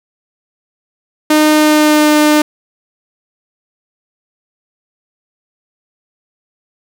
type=tone with pitch glide; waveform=sawtooth; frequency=306 to 301.4 Hz; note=D#4 to D4; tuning=-29 to +45 cents; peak=-3 dBFS; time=1.3-2.42 s; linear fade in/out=5 ms; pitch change=-26 cents; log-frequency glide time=1.5-2.13 s; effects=7-bit